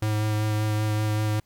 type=tone with vibrato; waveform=square; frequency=107 Hz; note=A2; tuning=48 cents flat; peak=-23 dBFS; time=0.02-1.4 s; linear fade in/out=5 ms; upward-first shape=sine; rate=5.2 Hz; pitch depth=13 cents each way; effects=pink hiss -67 dBFS RMS until 1.45 s